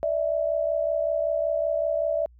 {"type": "tone pair together", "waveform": "sine", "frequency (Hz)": [587.3, 652.6], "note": ["D5", "E5"], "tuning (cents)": [0, -18], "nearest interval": "major second", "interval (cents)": 182, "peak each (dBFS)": -25, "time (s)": [0.03, 2.26], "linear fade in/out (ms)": 0, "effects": ["added 60 Hz sine -50 dBFS peak until 2.39 s"]}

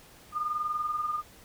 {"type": "tone pair together", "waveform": "sine", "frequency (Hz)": [1214, 1234.5], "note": ["D#6", "D#6"], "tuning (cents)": [-43, -14], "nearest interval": "unison", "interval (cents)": 29, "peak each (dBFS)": [-29, -36], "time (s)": [0.32, 1.23], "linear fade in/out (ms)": 50, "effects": ["pink hiss -54 dBFS RMS until 1.44 s"]}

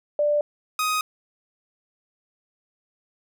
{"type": "tone pair in turn", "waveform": ["sine", "sawtooth"], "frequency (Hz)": [590, 1252.3], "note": ["D5", "D#6"], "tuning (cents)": [8, 11], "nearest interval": "octave + minor second", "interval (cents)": 1303, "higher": "second", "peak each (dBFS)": -18, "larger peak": "neither", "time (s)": [[0.19, 0.41], [0.79, 1.01]], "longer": "neither", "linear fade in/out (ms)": 2, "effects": []}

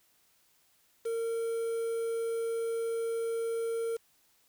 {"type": "tone with quantisation", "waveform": "triangle", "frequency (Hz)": 458.4, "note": "A#4", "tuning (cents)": -29, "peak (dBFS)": -28, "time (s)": [1.05, 3.97], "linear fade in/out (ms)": 10, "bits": 8, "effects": ["white hiss -68 dBFS RMS until 4.48 s"]}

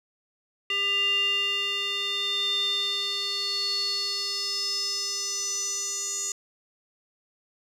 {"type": "tone with band-pass filter sweep", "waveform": "square", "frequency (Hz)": 399.4, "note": "G4", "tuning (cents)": 32, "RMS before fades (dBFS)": -28, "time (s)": [0.7, 6.32], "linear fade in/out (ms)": 2, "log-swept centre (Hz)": [2600, 6800], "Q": 8.1, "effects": []}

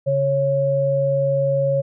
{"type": "tone pair together", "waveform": "sine", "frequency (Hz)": [139.8, 550.9], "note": ["C#3", "C#5"], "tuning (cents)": [15, -11], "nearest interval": "2 octaves", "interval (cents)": 2374, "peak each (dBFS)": [-22, -17], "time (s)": [0.06, 1.82], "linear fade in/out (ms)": 20, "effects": []}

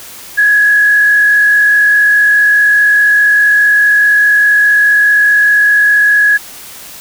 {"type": "tone with frequency modulation", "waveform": "sine", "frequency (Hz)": 1677, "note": "G#6", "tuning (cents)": 16, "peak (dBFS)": -5, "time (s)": [0.37, 6.38], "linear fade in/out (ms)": 20, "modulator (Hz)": 44.8, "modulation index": 0.54, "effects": ["white hiss -31 dBFS RMS until 7 s"]}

